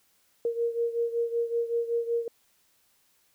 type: beating tone pair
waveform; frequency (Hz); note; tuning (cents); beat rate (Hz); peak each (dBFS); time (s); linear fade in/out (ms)
sine; 466.2 / 471.5; A#4 / A#4; 0 / +20; 5.3; -27 / -31; 0.45-2.28; 2
effects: white hiss -67 dBFS RMS until 3.34 s